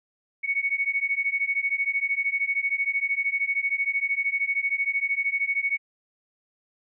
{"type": "beating tone pair", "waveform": "sine", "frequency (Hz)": [2217, 2230], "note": ["C#7", "C#7"], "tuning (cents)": [0, 10], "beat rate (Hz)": 13, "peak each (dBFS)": -26, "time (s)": [0.43, 5.78], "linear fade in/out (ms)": 20, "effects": []}